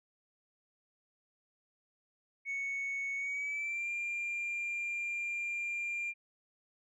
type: tone with pitch glide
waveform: sine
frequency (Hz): 2217 to 2390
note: C#7 to D7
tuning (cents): 0 to +30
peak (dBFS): -32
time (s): 2.45-6.14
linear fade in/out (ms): 50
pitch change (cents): +130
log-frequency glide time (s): 3.16-3.9
effects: tanh soft clip ceiling -32 dBFS